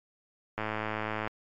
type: click train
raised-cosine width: 0.5 ms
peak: -17 dBFS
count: 76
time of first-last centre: 0.58-1.274 s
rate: 108 Hz
effects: MP3 64 kbps